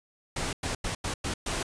pink noise bursts at uneven times, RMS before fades -31 dBFS, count 6, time 0.36-0.53 / 0.63-0.75 / 0.84-0.95 / 1.04-1.14 / 1.24-1.34 / 1.46-1.63 s, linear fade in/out 5 ms, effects resampled to 22050 Hz

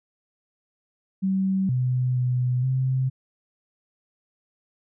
sine tone with pitch steps, 191.3 / 126.5 / 125.2 / 130.6 Hz, G3 / B2 / B2 / C3, -42 / +42 / +24 / -3 cents, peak -20 dBFS, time 1.22-3.1 s, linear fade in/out 20 ms, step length 470 ms, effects none

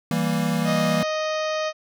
square chord, E diminished, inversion none, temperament equal, 164.81 / 196 / 233.1 Hz, E3 / G3 / Bb3, 0 / 0 / 0 cents, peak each -25 / -27 / -26 dBFS, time 0.11-1.03 s, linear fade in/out 2 ms
harmonic tone, 622.3 Hz, D#5, in tune, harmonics 1 / 2 / 3 / 4 / 5 / 6 / 7 / 8 / 9 / 10, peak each -24 / -30 / -34 / -36 / -38 / -40 / -41 / -42 / -43 / -44 dBFS, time 0.64-1.73 s, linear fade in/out 50 ms
effects none

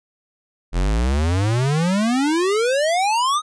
square exponential sweep, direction up, 41.2 to 1274 Hz, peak -17 dBFS, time 0.72-3.42 s, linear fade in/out 50 ms, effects resampled to 22050 Hz

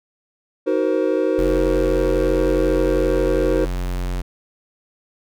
triangle chord, C half-diminished seventh, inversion first, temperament just, 314 / 376.7 / 470.9 / 523.3 Hz, Eb4 / Gb4 / Bb4 / C5, +16 / +31 / +18 / 0 cents, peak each -20 dBFS, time 0.66-3.66 s, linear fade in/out 20 ms
square tone, 44.98 Hz, F#1, 48 cents flat, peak -22 dBFS, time 1.38-4.22 s, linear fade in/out 10 ms
effects none

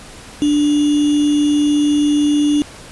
sine tone with sample-and-hold, 293.7 Hz, D4, in tune, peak -11 dBFS, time 0.42-2.62 s, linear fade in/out 0 ms, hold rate 3150 Hz, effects pink hiss -37 dBFS RMS until 2.91 s + resampled to 24000 Hz

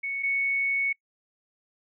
sine tone pair in turn, 2217 / 2217 Hz, C#7 / C#7, 0 / 0 cents, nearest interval unison, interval 0 cents, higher neither, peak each -28 / -23 dBFS, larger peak second, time 0.03-0.23 / 0.23-0.93 s, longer second, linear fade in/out 10 ms, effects noise-tail reverb RT60 0.1 s tail -26 dB re dry

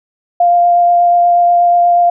sine tone with vibrato, 698.5 Hz, F5, in tune, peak -6 dBFS, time 0.4-2.1 s, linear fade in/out 5 ms, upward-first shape triangle, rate 8.3 Hz, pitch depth 11 cents each way, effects none

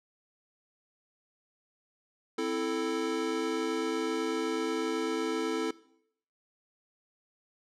square chord, A minor, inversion first, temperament equal, 261.6 / 329.6 / 440 Hz, C4 / E4 / A4, 0 / 0 / 0 cents, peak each -37 / -34 / -33 dBFS, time 2.38-5.71 s, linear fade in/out 5 ms, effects noise-tail reverb RT60 0.7 s tail -20 dB re dry + low-pass 7000 Hz 12 dB/octave

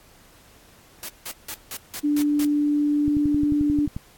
white noise bursts, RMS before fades -33 dBFS, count 7, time 1.03-2.449 s, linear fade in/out 0 ms, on 57 ms, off 170 ms
sine tone, 293.7 Hz, D4, in tune, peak -18 dBFS, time 2.03-3.87 s, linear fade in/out 20 ms
click train, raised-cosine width 5 ms, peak -17 dBFS, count 11, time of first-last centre 3.08-3.965 s, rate 11.3 Hz
effects pink hiss -53 dBFS RMS until 4.17 s + AAC 64 kbps

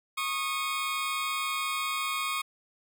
20% pulse tone pair together, 1097 / 1237.3 Hz, C#6 / D#6, -18 / -10 cents, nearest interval major second, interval 208 cents, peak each -27 dBFS, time 0.17-2.42 s, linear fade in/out 10 ms, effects none

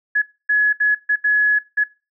sine tone bursts at uneven times, 1692 Hz, G#6, 32 cents sharp, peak -13 dBFS, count 6, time 0.15-0.22 / 0.49-0.73 / 0.8-0.95 / 1.09-1.16 / 1.24-1.59 / 1.77-1.84 s, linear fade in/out 10 ms, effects noise-tail reverb RT60 0.3 s tail -22 dB re dry

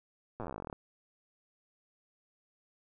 slowing click train, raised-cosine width 1 ms, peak -26 dBFS, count 21, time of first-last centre 0.4-0.728 s, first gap 8 ms, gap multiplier 1.07, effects none

